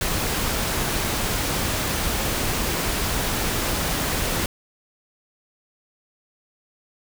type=noise; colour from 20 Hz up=pink; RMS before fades=-24 dBFS; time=0.01-4.46 s; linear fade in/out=2 ms; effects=none